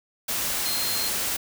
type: tone in noise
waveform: sine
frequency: 4187 Hz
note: C8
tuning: in tune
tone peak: -29 dBFS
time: 0.65-1.09 s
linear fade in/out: 10 ms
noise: white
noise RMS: -27 dBFS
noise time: 0.28-1.37 s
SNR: -5 dB
effects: none